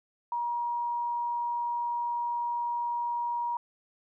sine tone, 952 Hz, A#5, 36 cents sharp, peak -28 dBFS, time 0.32-3.57 s, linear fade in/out 2 ms, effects none

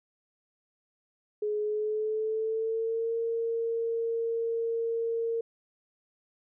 sine tone with pitch glide, 421.1 to 459.2 Hz, G#4 to A#4, +24 to -26 cents, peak -27 dBFS, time 1.42-5.41 s, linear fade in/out 5 ms, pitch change +150 cents, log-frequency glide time 1.6-3.15 s, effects none

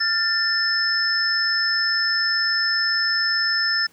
sine tone cluster, 1394 / 1781 / 5240 Hz, F6 / A6 / E8, -4 / +21 / -11 cents, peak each -28 / -22 / -21 dBFS, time 0-3.87 s, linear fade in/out 10 ms, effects pink hiss -55 dBFS RMS until 3.92 s + high-pass 150 Hz 12 dB/octave

